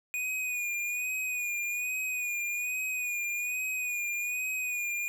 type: tone with vibrato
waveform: square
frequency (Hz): 2464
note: D#7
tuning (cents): -17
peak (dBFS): -31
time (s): 0.14-5.08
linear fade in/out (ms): 0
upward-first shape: sine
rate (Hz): 1.2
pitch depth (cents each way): 44
effects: none